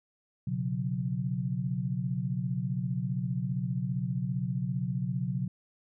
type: chord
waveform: sine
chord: B suspended second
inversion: none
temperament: equal with one note detuned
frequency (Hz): 123.47 / 138.59 / 181.19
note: B2 / C#3 / F#3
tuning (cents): 0 / 0 / -36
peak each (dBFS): -33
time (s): 0.47-5.48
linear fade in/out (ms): 5
effects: none